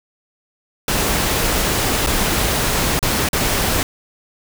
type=noise with dropouts; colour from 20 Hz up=pink; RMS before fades=-18 dBFS; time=0.88-3.83 s; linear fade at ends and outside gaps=2 ms; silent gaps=2.064-2.07 / 2.992-3.027 / 3.288-3.331 s; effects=none